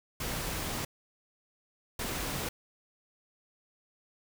pink noise bursts at uneven times, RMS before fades -35 dBFS, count 2, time 0.2-0.85 / 1.99-2.49 s, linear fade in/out 5 ms, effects none

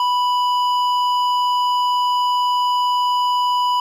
sine tone with hard clipping, 987.8 Hz, B5, in tune, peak -17 dBFS, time 0-3.8 s, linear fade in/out 2 ms, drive 9 dB, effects none

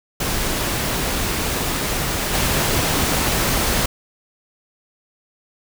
pink noise with level steps, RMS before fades -22 / -19 dBFS, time 0.2-3.86 s, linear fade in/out 5 ms, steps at 2.33 s, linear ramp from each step 10 ms, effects none

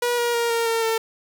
sawtooth tone with pitch steps, 483.1 / 476.2 / 469.3 / 462.6 / 456 / 449.4 Hz, B4 / A#4 / A#4 / A#4 / A#4 / A4, -38 / +37 / +12 / -13 / -38 / +37 cents, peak -16 dBFS, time 0.02-0.98 s, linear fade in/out 5 ms, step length 160 ms, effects none

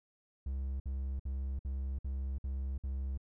triangle tone bursts, 66.9 Hz, C2, 39 cents sharp, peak -32 dBFS, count 7, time 0.46-3.176 s, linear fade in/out 5 ms, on 340 ms, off 56 ms, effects none

